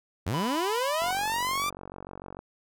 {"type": "linear sweep", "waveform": "sawtooth", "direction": "up", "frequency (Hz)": [74.5, 1200], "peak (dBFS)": -23, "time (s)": [0.26, 1.7], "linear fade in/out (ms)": 10}
{"type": "harmonic tone", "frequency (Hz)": 994, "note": "B5", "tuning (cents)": 11, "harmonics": [1, 3, 5], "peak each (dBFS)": [-31, -41, -47], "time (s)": [0.34, 1.11], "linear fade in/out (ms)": 0}
{"type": "click train", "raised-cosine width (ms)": 1, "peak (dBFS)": -26, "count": 65, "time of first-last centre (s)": [1.02, 2.39], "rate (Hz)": 46.7}
{"effects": []}